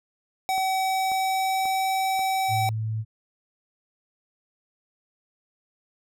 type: tone with pitch glide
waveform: square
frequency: 760 to 765.3 Hz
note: F#5 to G5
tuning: +46 to -42 cents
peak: -23 dBFS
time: 0.49-2.69 s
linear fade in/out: 0 ms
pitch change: +12 cents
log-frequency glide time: 0.69-1.85 s
type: click train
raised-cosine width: 1 ms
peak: -27 dBFS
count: 4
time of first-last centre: 0.58-2.193 s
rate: 1.86 Hz
type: tone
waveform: sine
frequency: 110 Hz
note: A2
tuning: in tune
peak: -25 dBFS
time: 2.48-3.05 s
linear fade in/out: 50 ms
effects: none